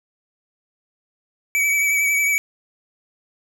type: tone with vibrato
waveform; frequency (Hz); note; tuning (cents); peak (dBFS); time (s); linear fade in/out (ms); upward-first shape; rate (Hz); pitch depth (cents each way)
square; 2283; D7; -50; -17; 1.55-2.38; 0; triangle; 11; 36
effects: none